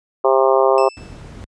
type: harmonic tone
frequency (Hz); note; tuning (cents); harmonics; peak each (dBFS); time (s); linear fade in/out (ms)
133.1; C3; +30; 3 / 4 / 5 / 6 / 7 / 8 / 9; -16 / -16 / -18 / -21 / -22 / -21 / -25; 0.24-0.89; 10
type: tone with exponential decay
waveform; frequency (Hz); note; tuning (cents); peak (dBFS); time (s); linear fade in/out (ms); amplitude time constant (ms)
25% pulse; 2637; E7; 0; -23; 0.78-1.29; 0; 110
type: noise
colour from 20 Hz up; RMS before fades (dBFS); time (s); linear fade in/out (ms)
brown; -31; 0.97-1.44; 0
effects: high-pass 60 Hz 12 dB/octave + resampled to 22050 Hz